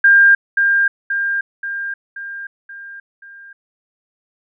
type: tone with echo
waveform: sine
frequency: 1601 Hz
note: G6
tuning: 36 cents sharp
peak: -6 dBFS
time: 0.04-0.35 s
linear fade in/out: 5 ms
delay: 530 ms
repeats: 6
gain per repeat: -5 dB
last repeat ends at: 3.53 s
effects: none